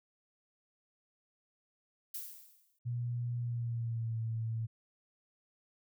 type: noise with exponential decay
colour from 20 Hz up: violet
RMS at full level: -39 dBFS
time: 2.14-2.79 s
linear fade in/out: 5 ms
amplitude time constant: 140 ms
type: tone with pitch glide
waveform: sine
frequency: 120.4 to 112.99 Hz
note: B2 to A2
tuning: -44 to +46 cents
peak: -33 dBFS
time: 2.85-4.67 s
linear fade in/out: 20 ms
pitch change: -110 cents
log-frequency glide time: 3.39-4.17 s
effects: none